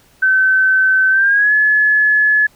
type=tone with pitch glide; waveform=sine; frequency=1532 to 1709.7 Hz; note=G6 to G#6; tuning=-40 to +50 cents; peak=-9 dBFS; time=0.22-2.47 s; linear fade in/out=10 ms; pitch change=+190 cents; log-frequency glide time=1.1-1.53 s; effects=pink hiss -51 dBFS RMS until 2.55 s